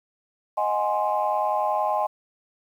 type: chord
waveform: sine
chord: Ab dominant seventh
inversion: second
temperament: equal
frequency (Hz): 622.3 / 740 / 830.6 / 1046.5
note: Eb5 / Gb5 / Ab5 / C6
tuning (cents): 0 / 0 / 0 / 0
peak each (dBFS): -26 / -29 / -24 / -27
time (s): 0.57-2.07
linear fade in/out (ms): 10
effects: tanh soft clip ceiling -12 dBFS + 9-bit